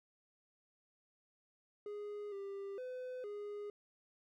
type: tone with pitch steps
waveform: triangle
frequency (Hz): 414.1 / 396.1 / 506 / 412.8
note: G#4 / G4 / B4 / G#4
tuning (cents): -5 / +18 / +42 / -10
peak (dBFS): -40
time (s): 1.86-3.7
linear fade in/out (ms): 2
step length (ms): 460
effects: none